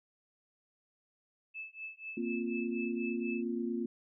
sine tone with tremolo, 2619 Hz, E7, 12 cents flat, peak -38 dBFS, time 1.54-3.44 s, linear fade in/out 20 ms, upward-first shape triangle, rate 4.1 Hz, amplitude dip 100%
sine chord, Bb suspended second, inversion none, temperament equal, 233.1 / 261.6 / 349.2 Hz, Bb3 / C4 / F4, 0 / 0 / 0 cents, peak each -35 / -39 / -37 dBFS, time 2.17-3.86 s, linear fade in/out 5 ms
effects none

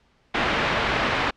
white low-pass noise, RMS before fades -23 dBFS, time 0.34-1.31 s, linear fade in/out 10 ms, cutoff 2300 Hz, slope 12 dB/octave, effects pink hiss -62 dBFS RMS until 1.36 s + low-pass 4000 Hz 12 dB/octave

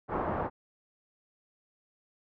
white low-pass noise, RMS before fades -32 dBFS, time 0.08-0.5 s, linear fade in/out 50 ms, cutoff 1100 Hz, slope 24 dB/octave, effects none

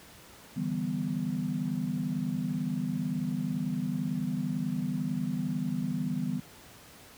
sine chord, E minor seventh, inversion third, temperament equal, 146.83 / 164.81 / 196 / 246.9 Hz, D3 / E3 / G3 / B3, 0 / 0 / 0 / 0 cents, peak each -37 / -34 / -34 / -33 dBFS, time 0.56-6.4 s, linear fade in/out 10 ms, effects pink hiss -52 dBFS RMS until 7.17 s + high-pass 60 Hz 12 dB/octave

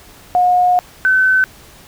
sine tone pair in turn, 721 / 1522.5 Hz, F#5 / F#6, -45 / +49 cents, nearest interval octave + minor second, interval 1294 cents, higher second, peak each -9 dBFS, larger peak neither, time 0.35-0.79 / 1.05-1.44 s, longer first, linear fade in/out 0 ms, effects pink hiss -42 dBFS RMS until 1.87 s

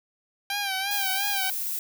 10% pulse tone with vibrato, 788 Hz, G5, 9 cents sharp, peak -18 dBFS, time 0.5-1.5 s, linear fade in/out 2 ms, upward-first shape sine, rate 2.9 Hz, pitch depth 67 cents each way
violet noise, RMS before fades -30 dBFS, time 0.91-1.79 s, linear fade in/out 2 ms
effects none

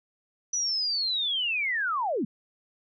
sine linear sweep, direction down, 5970 to 180 Hz, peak -25 dBFS, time 0.53-2.25 s, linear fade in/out 5 ms, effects none

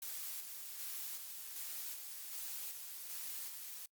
blue noise with tremolo, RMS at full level -44 dBFS, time 0.02-3.86 s, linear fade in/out 5 ms, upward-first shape square, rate 1.3 Hz, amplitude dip 35%, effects noise-tail reverb RT60 0.1 s tail -26 dB re dry + Opus 48 kbps

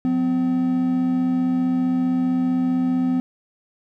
triangle tone pair together, 179.71 / 255.1 Hz, F3 / C4, +50 / -44 cents, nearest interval tritone, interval 606 cents, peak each -25 / -16 dBFS, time 0.05-3.2 s, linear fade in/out 0 ms, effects none

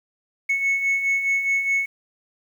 sine beating tone pair, 2200 / 2204.8 Hz, C#7 / C#7, -14 / -10 cents, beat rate 4.8 Hz, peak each -25 / -18 dBFS, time 0.49-1.86 s, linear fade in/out 10 ms, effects tanh soft clip ceiling -16 dBFS + 8-bit

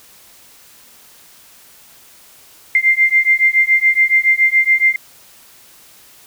sine beating tone pair, 2093 / 2100.1 Hz, C7 / C7, 0 / +6 cents, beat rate 7.1 Hz, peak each -13 dBFS, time 2.75-4.96 s, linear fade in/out 2 ms, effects white hiss -45 dBFS RMS until 6.26 s

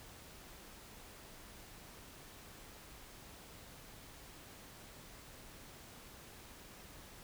silence, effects pink hiss -55 dBFS RMS until 7.23 s

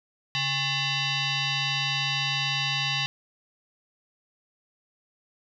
sine tone with frequency modulation, 139.3 Hz, C#3, 9 cents sharp, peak -24 dBFS, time 0.35-3.06 s, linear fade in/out 0 ms, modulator 949 Hz, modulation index 4.4, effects none

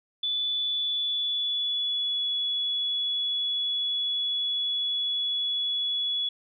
sine tone with pitch glide, 3475 to 3392 Hz, A7 to G#7, -22 to +36 cents, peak -25 dBFS, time 0.23-6.29 s, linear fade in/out 5 ms, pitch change -42 cents, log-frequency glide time 0.49-2.28 s, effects none

